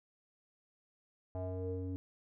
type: tone with low-pass filter sweep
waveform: square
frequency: 92.5 Hz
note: F#2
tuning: in tune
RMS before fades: -39 dBFS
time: 1.35-1.96 s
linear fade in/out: 0 ms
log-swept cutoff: 720 to 330 Hz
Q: 5.9
effects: none